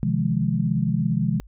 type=chord; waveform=sine; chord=F minor seventh; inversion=second; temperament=just; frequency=130.96 / 157.15 / 174.61 / 209.5 Hz; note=C3 / Eb3 / F3 / Ab3; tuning=+2 / +18 / 0 / +15 cents; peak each=-25 dBFS; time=0.03-1.4 s; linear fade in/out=0 ms; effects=added 50 Hz sine -44 dBFS peak until 1.47 s